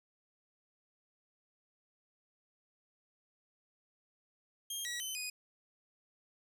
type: tone with pitch steps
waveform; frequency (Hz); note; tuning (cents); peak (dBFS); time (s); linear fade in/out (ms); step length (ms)
15% pulse; 3217 / 1923 / 3050 / 2486; G7 / B6 / G7 / D#7; +44 / -47 / -48 / -2; -31; 4.7-5.3; 5; 150
effects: none